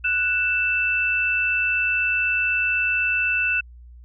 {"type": "tone pair together", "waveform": "sine", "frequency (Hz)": [1480, 2652], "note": ["F#6", "E7"], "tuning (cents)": [0, 10], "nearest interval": "minor seventh", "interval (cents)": 1010, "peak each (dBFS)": [-24, -20], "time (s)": [0.04, 3.61], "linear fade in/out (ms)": 10, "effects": ["added 60 Hz sine -41 dBFS peak until 4.04 s"]}